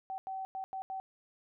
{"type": "tone bursts at uneven times", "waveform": "sine", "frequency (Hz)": 765, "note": "G5", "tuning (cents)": -42, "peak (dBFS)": -36, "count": 5, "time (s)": [[0.1, 0.18], [0.27, 0.45], [0.55, 0.64], [0.73, 0.82], [0.9, 1]], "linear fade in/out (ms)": 0, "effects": []}